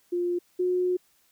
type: tone pair in turn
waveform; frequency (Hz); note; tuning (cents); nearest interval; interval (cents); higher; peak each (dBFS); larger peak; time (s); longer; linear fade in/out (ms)
sine; 351.6 / 362.3; F4 / F#4; +12 / -36; minor second; 52; second; -24 / -22; second; 0.12-0.39 / 0.59-0.97; second; 10
effects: white hiss -65 dBFS RMS until 1.31 s